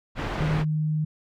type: low-pass noise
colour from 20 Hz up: pink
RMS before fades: -29 dBFS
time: 0.15-0.65 s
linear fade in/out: 50 ms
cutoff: 2300 Hz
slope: 12 dB/octave
type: tone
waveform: sine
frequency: 154.2 Hz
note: D#3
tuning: 15 cents flat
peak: -22 dBFS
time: 0.4-1.05 s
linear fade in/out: 10 ms
effects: none